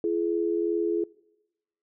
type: tone pair together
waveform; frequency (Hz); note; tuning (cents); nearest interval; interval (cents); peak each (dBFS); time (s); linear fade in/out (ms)
sine; 340 / 422.6; F4 / G#4; -46 / +30; major third; 376; -26; 0.04-1.04; 2
effects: noise-tail reverb RT60 0.9 s tail -22 dB re dry